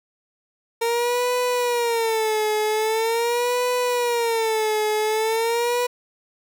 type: tone with vibrato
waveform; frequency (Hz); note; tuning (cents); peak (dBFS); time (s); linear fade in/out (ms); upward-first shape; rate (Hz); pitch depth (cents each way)
30% pulse; 460; A#4; -23; -17; 0.81-5.87; 10; sine; 0.43; 130
effects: none